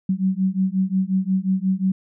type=beating tone pair; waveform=sine; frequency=186.5 / 192.1 Hz; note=F#3 / G3; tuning=+14 / -35 cents; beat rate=5.6 Hz; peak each=-21 dBFS; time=0.09-1.92 s; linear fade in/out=5 ms; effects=none